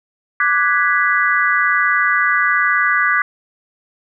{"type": "chord", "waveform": "sine", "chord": "G# half-diminished seventh", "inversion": "second", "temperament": "equal", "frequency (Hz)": [1174.7, 1480, 1661.2, 1975.5], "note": ["D6", "F#6", "G#6", "B6"], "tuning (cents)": [0, 0, 0, 0], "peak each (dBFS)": -18, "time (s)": [0.4, 3.22], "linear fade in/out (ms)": 2, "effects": []}